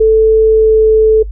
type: tone with pitch glide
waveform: sine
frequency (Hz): 440 to 437.2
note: A4 to A4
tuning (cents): 0 to -11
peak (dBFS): -4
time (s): 0-1.23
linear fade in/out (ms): 10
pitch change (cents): -11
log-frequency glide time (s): 0.43-0.86
effects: noise-tail reverb RT60 0.1 s tail -22 dB re dry + added 50 Hz sine -20 dBFS peak until 1.31 s